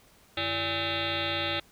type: tone with frequency modulation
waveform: sine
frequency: 2029 Hz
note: B6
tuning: 46 cents sharp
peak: -27 dBFS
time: 0.37-1.6 s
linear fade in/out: 5 ms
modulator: 242 Hz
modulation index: 7.7
effects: pink hiss -59 dBFS RMS until 1.71 s